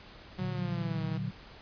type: tone with pitch glide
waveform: sawtooth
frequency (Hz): 183.3 to 159.57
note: F#3 to D#3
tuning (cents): -16 to +44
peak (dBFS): -33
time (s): 0.38-1.18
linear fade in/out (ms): 10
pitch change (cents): -240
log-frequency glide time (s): 0.5-1.03
type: chord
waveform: sine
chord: Bb augmented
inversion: none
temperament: equal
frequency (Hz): 116.54 / 146.83 / 185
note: Bb2 / D3 / F#3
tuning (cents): 0 / 0 / 0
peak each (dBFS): -36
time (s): 0.39-1.31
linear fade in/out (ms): 10
effects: pink hiss -51 dBFS RMS until 1.61 s + resampled to 11025 Hz